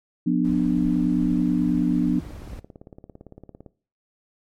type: chord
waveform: sine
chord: B diminished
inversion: second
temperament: just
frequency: 177.8 / 246.9 / 296.3 Hz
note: F3 / B3 / D4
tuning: +31 / 0 / +15 cents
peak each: -22 dBFS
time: 0.26-2.2 s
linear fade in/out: 10 ms
type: noise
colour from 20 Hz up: brown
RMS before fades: -37 dBFS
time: 0.44-2.6 s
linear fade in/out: 10 ms
type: click train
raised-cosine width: 2 ms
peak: -28 dBFS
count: 26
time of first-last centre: 2.25-3.662 s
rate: 17.7 Hz
effects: noise-tail reverb RT60 0.4 s tail -19 dB re dry + MP3 64 kbps